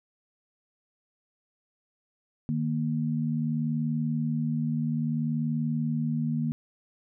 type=tone pair together; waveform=sine; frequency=153.4 / 234 Hz; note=D#3 / A#3; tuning=-24 / +7 cents; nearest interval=perfect fifth; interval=731 cents; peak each=-28 dBFS; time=2.49-6.52 s; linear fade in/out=0 ms; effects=none